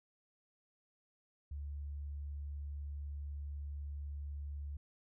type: tone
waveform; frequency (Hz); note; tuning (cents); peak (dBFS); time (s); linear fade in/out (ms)
sine; 72; D2; -34; -40; 1.51-4.77; 5
effects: none